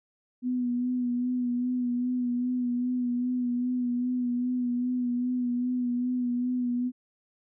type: tone with vibrato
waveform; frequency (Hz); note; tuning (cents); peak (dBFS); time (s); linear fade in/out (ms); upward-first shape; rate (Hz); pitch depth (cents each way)
sine; 246.9; B3; 0; -25; 0.42-6.92; 50; sine; 2.5; 30
effects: none